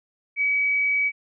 sine tone, 2275 Hz, C#7, 44 cents sharp, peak -19 dBFS, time 0.36-1.12 s, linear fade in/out 50 ms, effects none

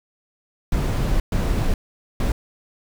brown noise bursts at uneven times, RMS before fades -20 dBFS, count 3, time 0.72-1.2 / 1.32-1.74 / 2.2-2.32 s, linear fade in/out 2 ms, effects none

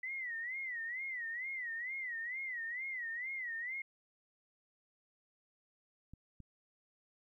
sine tone with vibrato, 1975.5 Hz, B6, in tune, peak -38 dBFS, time 0.03-3.82 s, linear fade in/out 5 ms, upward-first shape sine, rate 2.2 Hz, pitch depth 150 cents each way
clicks, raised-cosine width 5 ms, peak -39 dBFS, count 2, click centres 6.136 / 6.403 s
effects 13-bit

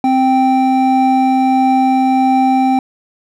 triangle tone pair together, 261.6 / 783.3 Hz, C4 / G5, 0 / -2 cents, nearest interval octave + perfect fifth, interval 1898 cents, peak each -10 dBFS, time 0.04-2.79 s, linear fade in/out 2 ms, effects none

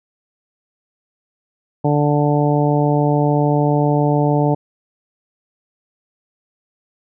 harmonic tone, 146.83 Hz, D3, in tune, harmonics 1 / 2 / 3 / 4 / 5 / 6, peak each -16 / -19 / -21 / -22 / -23 / -24 dBFS, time 1.84-4.55 s, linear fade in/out 10 ms, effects none

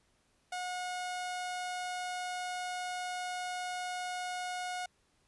sawtooth tone, 725 Hz, F#5, 35 cents flat, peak -32 dBFS, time 0.52-4.86 s, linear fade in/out 5 ms, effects pink hiss -72 dBFS RMS until 5.27 s + resampled to 24000 Hz

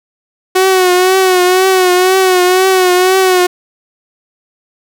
sawtooth tone with vibrato, 370 Hz, F#4, in tune, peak -3 dBFS, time 0.55-3.47 s, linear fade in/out 10 ms, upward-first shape triangle, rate 2 Hz, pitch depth 59 cents each way, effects none

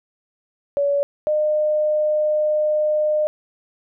sine tone pair in turn, 568 / 607.9 Hz, C#5 / D#5, +42 / -40 cents, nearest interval minor second, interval 118 cents, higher second, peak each -16 dBFS, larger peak neither, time 0.77-1.03 / 1.27-3.27 s, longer second, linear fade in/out 0 ms, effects none

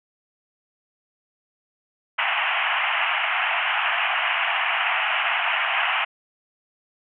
white band-pass noise, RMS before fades -23 dBFS, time 2.18-6.05 s, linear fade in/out 10 ms, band 660 to 3000 Hz, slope 96 dB/octave, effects none

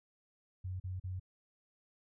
sine tone bursts, 92.5 Hz, F#2, in tune, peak -37 dBFS, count 3, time 0.64-1.198 s, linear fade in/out 10 ms, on 160 ms, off 39 ms, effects none

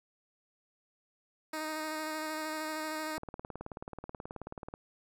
10% pulse tone with vibrato, 311.1 Hz, D#4, in tune, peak -27 dBFS, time 1.53-3.18 s, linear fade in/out 5 ms, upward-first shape square, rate 13 Hz, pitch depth 13 cents each way
click train, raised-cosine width 1 ms, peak -27 dBFS, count 30, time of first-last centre 3.18-4.739 s, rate 18.6 Hz
effects none

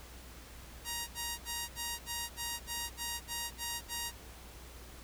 5% pulse tone bursts, 942 Hz, A#5, 18 cents sharp, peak -24 dBFS, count 11, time 0.84-4.12 s, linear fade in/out 50 ms, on 240 ms, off 64 ms, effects added 60 Hz sine -51 dBFS peak until 5.03 s + pink hiss -53 dBFS RMS until 5.03 s

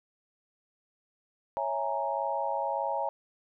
sine chord, A# half-diminished seventh, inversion first, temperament equal, 554.4 / 659.3 / 830.6 / 932.3 Hz, C#5 / E5 / G#5 / A#5, 0 / 0 / 0 / 0 cents, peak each -34 / -35 / -33 / -33 dBFS, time 1.57-3.09 s, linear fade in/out 0 ms, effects none

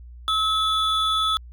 triangle tone pair together, 1291 / 3447 Hz, E6 / A7, -37 / -36 cents, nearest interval octave + perfect fourth, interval 1701 cents, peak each -20 / -21 dBFS, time 0.28-1.37 s, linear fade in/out 0 ms, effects added 60 Hz sine -39 dBFS peak until 1.52 s

